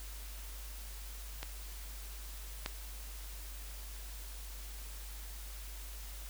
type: clicks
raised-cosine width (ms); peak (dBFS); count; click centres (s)
0.2; -22 / -18; 2; 1.43 / 2.661
effects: added 50 Hz sine -44 dBFS peak until 6.29 s + white hiss -51 dBFS RMS until 6.29 s